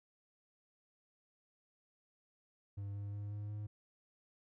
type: tone with pitch steps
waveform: triangle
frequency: 100.3 / 101.41 / 102.53 / 103.66 / 104.8 Hz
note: G2 / G#2 / G#2 / G#2 / G#2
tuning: +40 / -41 / -22 / -3 / +16 cents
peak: -38 dBFS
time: 2.77-3.67 s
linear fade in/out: 10 ms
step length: 180 ms
effects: none